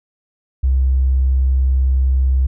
triangle tone with tanh clipping, 65.41 Hz, C2, in tune, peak -11 dBFS, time 0.63-2.47 s, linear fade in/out 10 ms, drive 3 dB, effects none

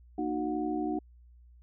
sine tone cluster, 233.6 / 306 / 367.9 / 729 Hz, A#3 / D#4 / F#4 / F#5, +4 / -29 / -10 / -26 cents, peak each -38 / -31 / -36 / -37 dBFS, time 0.18-0.99 s, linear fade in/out 5 ms, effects added 60 Hz sine -53 dBFS peak until 1.62 s

